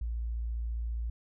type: tone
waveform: sine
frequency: 57.4 Hz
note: A#1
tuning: 26 cents flat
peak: -31 dBFS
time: 0.01-1.1 s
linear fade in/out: 5 ms
effects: none